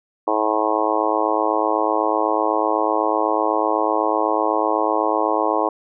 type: harmonic tone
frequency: 108 Hz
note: A2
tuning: 32 cents flat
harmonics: 3 / 4 / 5 / 6 / 7 / 8 / 9 / 10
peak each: -25 / -25 / -25 / -25 / -25 / -25 / -25 / -25 dBFS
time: 0.27-5.69 s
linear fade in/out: 5 ms
effects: none